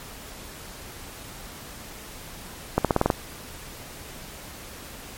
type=accelerating click train; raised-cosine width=1 ms; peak=-4 dBFS; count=7; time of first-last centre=2.78-3.102 s; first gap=67 ms; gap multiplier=0.91; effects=pink hiss -41 dBFS RMS until 5.17 s + MP3 64 kbps